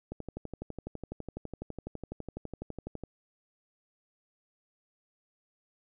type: click train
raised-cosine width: 2 ms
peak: -25 dBFS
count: 36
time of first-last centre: 0.12-3.037 s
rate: 12 Hz
effects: none